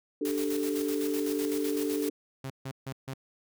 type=chord; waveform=sine; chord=D suspended fourth; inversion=none; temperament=equal; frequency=293.7 / 392 / 440 Hz; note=D4 / G4 / A4; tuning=0 / 0 / 0 cents; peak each=-30 / -34 / -32 dBFS; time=0.21-2.1 s; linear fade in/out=5 ms
type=noise with tremolo; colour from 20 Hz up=white; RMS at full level=-39 dBFS; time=0.25-2.09 s; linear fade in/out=2 ms; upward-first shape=square; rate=7.9 Hz; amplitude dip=50%
type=tone bursts; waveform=sawtooth; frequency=133.8 Hz; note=C3; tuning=39 cents sharp; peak=-31 dBFS; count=4; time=2.44-3.138 s; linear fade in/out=5 ms; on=62 ms; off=150 ms
effects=none